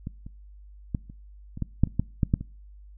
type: clicks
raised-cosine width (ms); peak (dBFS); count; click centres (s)
5; -20 / -28 / -14 / -30 / -24 / -15 / -6 / -24 / -10 / -9 / -8 / -22; 12; 0.071 / 0.265 / 0.948 / 1.099 / 1.574 / 1.623 / 1.836 / 1.873 / 1.996 / 2.232 / 2.339 / 2.41
effects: noise-tail reverb RT60 0.4 s tail -24 dB re dry + added 50 Hz sine -45 dBFS peak until 2.97 s